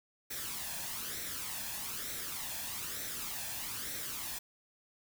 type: noise with flanger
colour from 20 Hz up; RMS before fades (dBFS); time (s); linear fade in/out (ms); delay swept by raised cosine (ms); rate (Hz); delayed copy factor
white; -40; 0.3-4.39; 10; 0.51 to 1.2; 1.1; +0.55
effects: none